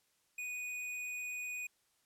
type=tone with tanh clipping; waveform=sine; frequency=2477 Hz; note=D#7; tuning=8 cents flat; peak=-40 dBFS; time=0.38-1.67 s; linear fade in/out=5 ms; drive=18 dB; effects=white hiss -75 dBFS RMS until 2.05 s + low-pass 12000 Hz 12 dB/octave